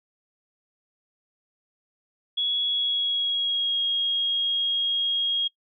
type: tone with pitch glide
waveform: sine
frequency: 3357 to 3271 Hz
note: G#7 to G#7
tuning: +18 to -27 cents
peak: -22 dBFS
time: 2.37-5.48 s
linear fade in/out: 10 ms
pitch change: -45 cents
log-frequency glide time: 2.65-3.81 s
effects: noise-tail reverb RT60 0.1 s tail -22 dB re dry